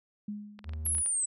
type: tone with exponential decay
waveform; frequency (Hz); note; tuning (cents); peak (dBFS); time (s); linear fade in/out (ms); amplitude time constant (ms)
sine; 207.7; G#3; 0; -32; 0.28-0.93; 5; 140
type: clicks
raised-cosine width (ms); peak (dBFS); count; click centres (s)
0.3; -31; 8; 0.591 / 0.643 / 0.693 / 0.735 / 0.864 / 0.949 / 0.983 / 1.061
type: tone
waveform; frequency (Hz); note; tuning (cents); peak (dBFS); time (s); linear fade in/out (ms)
triangle; 77.78; D#2; 0; -32; 0.64-1.03; 50
type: exponential sweep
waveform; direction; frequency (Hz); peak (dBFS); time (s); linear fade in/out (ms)
sine; down; 11380 to 7870; -27; 0.85-1.26; 10
effects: none